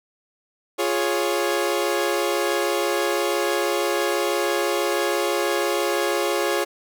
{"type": "chord", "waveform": "sawtooth", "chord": "Db major", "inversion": "first", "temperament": "equal", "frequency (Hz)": [349.2, 415.3, 554.4], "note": ["F4", "Ab4", "Db5"], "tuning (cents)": [0, 0, 0], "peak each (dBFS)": -21, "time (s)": [0.78, 6.65], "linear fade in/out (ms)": 20, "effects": []}